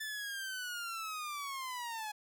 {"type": "linear sweep", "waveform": "sawtooth", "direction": "down", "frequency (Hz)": [1760, 834], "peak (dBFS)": -35, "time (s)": [0, 2.12], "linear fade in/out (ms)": 10, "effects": []}